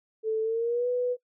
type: tone with pitch glide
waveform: sine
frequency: 440 to 493.9 Hz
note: A4 to B4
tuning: 0 to 0 cents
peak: -24 dBFS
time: 0.23-1.17 s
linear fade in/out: 50 ms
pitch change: +200 cents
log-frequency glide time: 0.42-0.88 s
effects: noise-tail reverb RT60 0.1 s tail -22 dB re dry